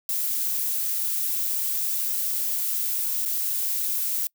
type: noise with dropouts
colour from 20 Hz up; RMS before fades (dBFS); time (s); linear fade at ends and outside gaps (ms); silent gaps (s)
violet; -26; 0.09-4.27; 1; 3.253-3.259
effects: noise-tail reverb RT60 0.1 s tail -26 dB re dry